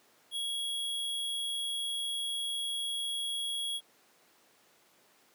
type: tone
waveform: square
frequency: 3322 Hz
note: G#7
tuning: in tune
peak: -33 dBFS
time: 0.31-3.81 s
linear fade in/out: 50 ms
effects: pink hiss -64 dBFS RMS until 5.34 s + high-pass 300 Hz 12 dB/octave